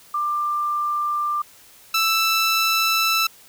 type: tone pair in turn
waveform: sine / 15% pulse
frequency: 1188 / 1323.8 Hz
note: D6 / E6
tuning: +20 / +7 cents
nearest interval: major second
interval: 187 cents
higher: second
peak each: -20 / -11 dBFS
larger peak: second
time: 0.14-1.42 / 1.94-3.27 s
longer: second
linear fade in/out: 5 ms
effects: white hiss -49 dBFS RMS until 3.48 s